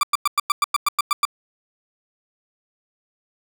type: tone bursts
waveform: 40% pulse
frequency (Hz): 1174.7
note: D6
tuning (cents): 0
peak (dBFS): -14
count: 11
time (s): 0.01-1.252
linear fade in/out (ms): 2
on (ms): 22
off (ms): 100
effects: none